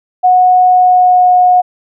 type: tone with pitch glide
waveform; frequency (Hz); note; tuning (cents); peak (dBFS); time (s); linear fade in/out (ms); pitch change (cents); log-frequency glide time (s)
sine; 732 to 725.7; F#5 to F#5; -19 to -34; -4; 0.23-1.62; 20; -15; 0.67-1.33
effects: none